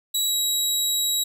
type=tone with pitch glide; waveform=20% pulse; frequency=3892 to 3863 Hz; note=B7 to B7; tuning=-26 to -39 cents; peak=-15 dBFS; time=0.14-1.24 s; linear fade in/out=10 ms; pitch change=-13 cents; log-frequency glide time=0.27-0.34 s; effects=none